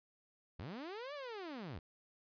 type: linear two-way sweep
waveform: sawtooth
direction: up then down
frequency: 67.7 to 600 to 67.7 Hz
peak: -40 dBFS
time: 0.59-1.79 s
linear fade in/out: 5 ms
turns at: 1.14 s
effects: resampled to 11025 Hz